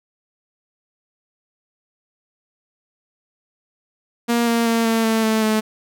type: tone with pitch steps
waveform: sawtooth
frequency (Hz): 235.7 / 232.5 / 229.3 / 226.1 / 223 / 219.9 / 216.9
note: A#3 / A#3 / A#3 / A3 / A3 / A3 / A3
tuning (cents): +19 / -4 / -28 / +47 / +23 / -1 / -25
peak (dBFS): -12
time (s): 4.28-5.61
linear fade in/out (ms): 20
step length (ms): 190
effects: none